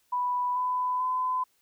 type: tone with pitch steps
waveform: sine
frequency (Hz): 987.8 / 1001 / 1014.4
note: B5 / B5 / B5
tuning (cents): 0 / +23 / +46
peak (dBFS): -25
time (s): 0.12-1.44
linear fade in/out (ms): 10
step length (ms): 440
effects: white hiss -69 dBFS RMS until 1.61 s